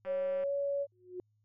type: click train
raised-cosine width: 0.5 ms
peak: -36 dBFS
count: 76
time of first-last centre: 0.05-0.437 s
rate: 194 Hz
type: tone with pitch glide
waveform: sine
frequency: 554.4 to 563.1 Hz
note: C#5 to C#5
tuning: 0 to +27 cents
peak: -30 dBFS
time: 0.05-0.87 s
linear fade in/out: 50 ms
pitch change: +27 cents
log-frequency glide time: 0.41-0.53 s
type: tone with exponential growth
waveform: sine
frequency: 362.8 Hz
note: F#4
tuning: 34 cents flat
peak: -35 dBFS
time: 0.92-1.2 s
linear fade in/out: 1 ms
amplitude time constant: 60 ms
effects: added 106 Hz sine -70 dBFS peak until 1.44 s